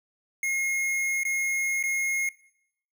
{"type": "tone with dropouts", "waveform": "square", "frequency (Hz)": 2152, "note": "C7", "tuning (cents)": 48, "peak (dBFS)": -26, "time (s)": [0.43, 2.29], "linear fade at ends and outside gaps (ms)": 2, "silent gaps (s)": [[1.234, 1.251], [1.828, 1.837]], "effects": ["noise-tail reverb RT60 0.7 s tail -19 dB re dry"]}